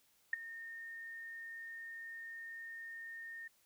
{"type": "tone with ADSR envelope", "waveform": "sine", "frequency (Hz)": 1831, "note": "A#6", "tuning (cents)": -32, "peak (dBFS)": -27, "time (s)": [0.33, 3.48], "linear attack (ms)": 4, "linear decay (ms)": 11, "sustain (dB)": -18, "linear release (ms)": 8, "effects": ["white hiss -72 dBFS RMS until 3.65 s"]}